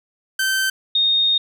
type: tone pair in turn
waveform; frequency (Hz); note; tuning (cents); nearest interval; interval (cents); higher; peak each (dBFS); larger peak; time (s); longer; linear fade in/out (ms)
sawtooth / sine; 1548 / 3697; G6 / A#7; -22 / -15; octave + minor third; 1507; second; -14; neither; 0.39-0.7 / 0.95-1.38; second; 5
effects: none